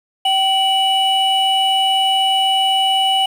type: tone pair together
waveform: triangle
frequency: 771 / 2948 Hz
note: G5 / F#7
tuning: -29 / -7 cents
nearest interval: octave + major seventh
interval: 2322 cents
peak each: -14 dBFS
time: 0.25-3.26 s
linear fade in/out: 5 ms
effects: 7-bit